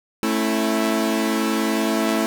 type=chord; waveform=sawtooth; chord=A major; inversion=none; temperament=equal with one note detuned; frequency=220 / 270.5 / 329.6 Hz; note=A3 / C#4 / E4; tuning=0 / -42 / 0 cents; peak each=-18 / -22 / -19 dBFS; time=0.23-2.26 s; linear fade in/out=0 ms; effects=none